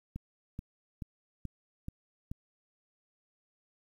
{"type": "click train", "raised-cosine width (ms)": 5, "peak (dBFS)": -26, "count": 6, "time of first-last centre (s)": [0.16, 2.315], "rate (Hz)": 2.32, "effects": ["10-bit"]}